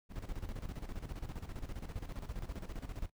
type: noise with tremolo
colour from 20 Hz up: brown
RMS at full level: -40 dBFS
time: 0.09-3.1 s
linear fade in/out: 50 ms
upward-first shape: square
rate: 15 Hz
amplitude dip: 70%
effects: noise-tail reverb RT60 0.1 s tail -24 dB re dry